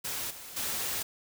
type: noise with level steps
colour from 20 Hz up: white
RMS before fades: -35 / -45 / -33 dBFS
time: 0.04-1.03 s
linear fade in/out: 10 ms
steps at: 0.3 / 0.56 s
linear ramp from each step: 10 ms
effects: none